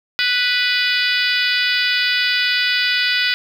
harmonic tone with a mistuned harmonic, 493.9 Hz, B4, in tune, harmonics 3 / 4 / 5 / 6 / 7 / 8 / 9 / 10, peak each -21 / -22 / -23 / -24 / -24 / -25 / -26 / -26 dBFS, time 0.19-3.34 s, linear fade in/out 0 ms, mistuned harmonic 9, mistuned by +22 cents, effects 7-bit

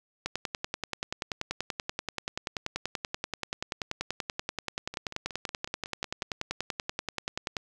two click trains, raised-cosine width 0.2 ms, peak -14 / -22 dBFS, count 77 / 8, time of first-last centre 0.26-7.568 / 4.94-6.227 s, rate 10.4 / 5.44 Hz, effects none

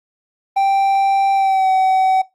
triangle tone with pitch glide, 784 to 757.7 Hz, G5 to F#5, 0 to +41 cents, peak -10 dBFS, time 0.56-2.22 s, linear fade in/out 10 ms, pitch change -59 cents, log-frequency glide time 1.34-1.69 s, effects noise-tail reverb RT60 0.2 s tail -19 dB re dry + Opus 32 kbps

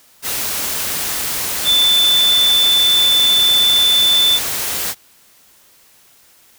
sine tone in noise, 3520 Hz, A7, in tune, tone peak -10 dBFS, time 1.64-4.4 s, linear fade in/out 50 ms, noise white, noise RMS -21 dBFS, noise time 0.22-4.95 s, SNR +8 dB, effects white hiss -50 dBFS RMS until 6.58 s

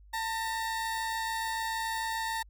30% pulse tone pair together, 898 / 1902.8 Hz, A5 / A#6, +35 / +35 cents, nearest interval octave + minor second, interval 1300 cents, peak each -29 / -37 dBFS, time 0.13-2.43 s, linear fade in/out 10 ms, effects added 50 Hz sine -52 dBFS peak until 2.49 s

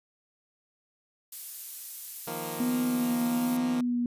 violet noise, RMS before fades -37 dBFS, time 1.32-3.57 s, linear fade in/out 5 ms
10% pulse chord, Eb suspended second, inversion none, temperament equal, 155.56 / 174.61 / 233.1 Hz, Eb3 / F3 / Bb3, 0 / 0 / 0 cents, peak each -31 dBFS, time 2.27-3.81 s, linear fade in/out 5 ms
sine tone with vibrato, 245 Hz, B3, 14 cents flat, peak -25 dBFS, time 2.6-4.06 s, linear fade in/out 2 ms, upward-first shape sine, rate 1.2 Hz, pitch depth 29 cents each way
effects resampled to 32000 Hz

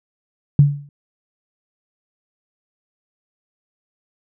sine tone with exponential decay, 143.4 Hz, D3, 41 cents flat, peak -4 dBFS, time 0.59-0.89 s, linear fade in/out 2 ms, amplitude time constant 65 ms, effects none

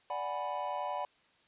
triangle chord, G# half-diminished seventh, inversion second, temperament equal, 587.3 / 740 / 830.6 / 987.8 Hz, D5 / F#5 / G#5 / B5, 0 / 0 / 0 / 0 cents, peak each -38 / -37 / -39 / -36 dBFS, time 0.1-1.05 s, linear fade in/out 2 ms, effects white hiss -67 dBFS RMS until 1.47 s + resampled to 8000 Hz

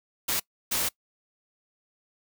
white noise bursts at uneven times, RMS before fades -27 dBFS, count 2, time 0.28-0.4 / 0.71-0.89 s, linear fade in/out 10 ms, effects noise-tail reverb RT60 0.1 s tail -23 dB re dry

